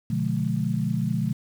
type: chord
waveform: sine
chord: B diminished seventh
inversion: none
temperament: just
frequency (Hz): 123.47 / 148.16 / 177.8 / 213.4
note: B2 / D3 / F3 / Ab3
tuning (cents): 0 / +16 / +31 / +47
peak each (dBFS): -28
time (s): 0.1-1.33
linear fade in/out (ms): 5
effects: 8-bit